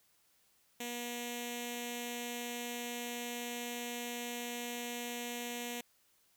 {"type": "tone with notch filter", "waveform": "5% pulse", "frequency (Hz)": 240.2, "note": "B3", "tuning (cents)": -48, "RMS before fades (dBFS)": -41, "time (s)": [0.8, 5.81], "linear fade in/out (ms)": 5, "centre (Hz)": 1300, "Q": 0.63, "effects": ["white hiss -71 dBFS RMS until 6.36 s"]}